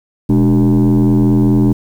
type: tone with frequency modulation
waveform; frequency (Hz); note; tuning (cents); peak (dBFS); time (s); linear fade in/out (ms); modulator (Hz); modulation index
sine; 207.7; G#3; 0; -5; 0.29-1.73; 10; 84.8; 1.4
effects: tanh soft clip ceiling -7 dBFS + 7-bit